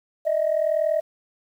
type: tone pair together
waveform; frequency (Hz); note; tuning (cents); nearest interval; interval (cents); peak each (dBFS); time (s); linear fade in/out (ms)
sine; 607 / 647.4; D#5 / E5; -43 / -31; minor second; 112; -21; 0.25-1.01; 20
effects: tanh soft clip ceiling -14 dBFS + 9-bit